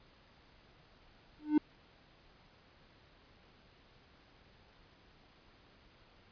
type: tone with exponential growth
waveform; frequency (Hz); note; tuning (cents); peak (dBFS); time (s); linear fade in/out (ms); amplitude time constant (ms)
triangle; 301.5; D4; +46; -18; 1.39-1.58; 5; 40
effects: pink hiss -63 dBFS RMS until 6.31 s + resampled to 11025 Hz